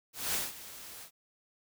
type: noise with ADSR envelope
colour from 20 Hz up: white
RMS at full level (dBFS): -31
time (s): 0.13-1.11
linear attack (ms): 210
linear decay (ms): 180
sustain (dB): -16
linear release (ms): 79
effects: none